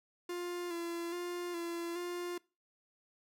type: tone with vibrato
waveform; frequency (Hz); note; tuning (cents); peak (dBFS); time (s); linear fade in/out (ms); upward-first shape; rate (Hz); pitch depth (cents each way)
45% pulse; 346; F4; -16; -37; 0.29-2.38; 5; square; 1.2; 30
effects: noise-tail reverb RT60 0.3 s tail -23 dB re dry